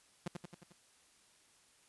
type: tone with echo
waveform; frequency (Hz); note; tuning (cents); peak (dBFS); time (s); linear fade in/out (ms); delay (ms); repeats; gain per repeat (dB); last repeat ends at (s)
sawtooth; 174.61; F3; 0; -32; 0.26-0.28; 5; 89; 5; -4; 0.725
effects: white hiss -67 dBFS RMS until 1.88 s + resampled to 24000 Hz